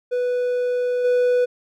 triangle tone with level steps, 493.9 Hz, B4, in tune, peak -17 / -13 dBFS, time 0.11-1.46 s, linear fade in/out 20 ms, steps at 1.04 s, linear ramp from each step 10 ms, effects none

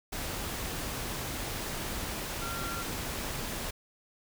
sine tone in noise, 1376 Hz, F6, 26 cents flat, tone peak -38 dBFS, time 2.41-2.83 s, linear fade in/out 10 ms, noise pink, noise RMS -36 dBFS, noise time 0.12-3.71 s, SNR -5 dB, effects none

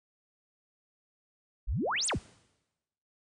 sine exponential two-way sweep, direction up then down, 36.71 to 9870 to 36.71 Hz, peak -28 dBFS, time 1.67-2.19 s, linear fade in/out 20 ms, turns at 2.07 s, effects noise-tail reverb RT60 1.0 s tail -22 dB re dry

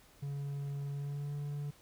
triangle tone with pitch glide, 141.2 to 144.92 Hz, C#3 to D3, +32 to -23 cents, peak -34 dBFS, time 0.22-1.71 s, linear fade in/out 10 ms, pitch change +45 cents, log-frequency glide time 0.9-1.36 s, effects pink hiss -62 dBFS RMS until 1.81 s

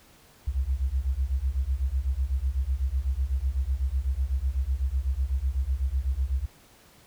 sine beating tone pair, 62.1 / 70.1 Hz, B1 / C#2, +10 / +20 cents, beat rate 8 Hz, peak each -27 dBFS, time 0.47-6.46 s, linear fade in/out 10 ms, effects pink hiss -56 dBFS RMS until 7.06 s

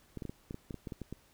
clicks, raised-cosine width 3 ms, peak -27 dBFS, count 12, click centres 0.173 / 0.222 / 0.253 / 0.295 / 0.509 / 0.544 / 0.708 / 0.743 / 0.872 / 0.922 / 1.017 / 1.126 s, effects pink hiss -65 dBFS RMS until 1.33 s

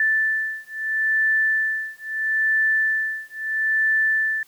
sine beating tone pair, 1760 / 1760.76 Hz, A6 / A6, 0 / +1 cents, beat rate 0.76 Hz, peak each -22 dBFS, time 0-4.43 s, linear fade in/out 2 ms, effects white hiss -56 dBFS RMS until 4.47 s + high-pass 60 Hz 12 dB/octave

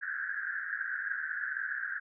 white band-pass noise, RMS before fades -36 dBFS, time 0.01-2 s, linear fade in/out 20 ms, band 1500 to 1700 Hz, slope 96 dB/octave, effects none

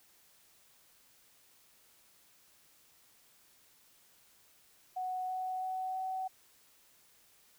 sine tone with pitch steps, 740 / 744.7 / 749.5 / 754.2 Hz, F#5 / F#5 / F#5 / F#5, 0 / +11 / +22 / +33 cents, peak -34 dBFS, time 4.96-6.28 s, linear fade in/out 10 ms, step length 330 ms, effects white hiss -65 dBFS RMS until 7.58 s

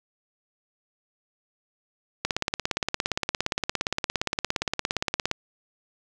click train, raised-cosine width 0.2 ms, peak -7 dBFS, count 54, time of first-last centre 2.25-5.314 s, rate 17.3 Hz, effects none

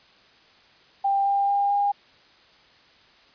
sine tone with pitch steps, 792 / 798 / 804 / 810 Hz, G5 / G5 / G5 / G#5, +18 / +31 / +44 / -43 cents, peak -19 dBFS, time 1.04-1.92 s, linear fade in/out 10 ms, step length 220 ms, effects white hiss -55 dBFS RMS until 3.34 s + resampled to 11025 Hz

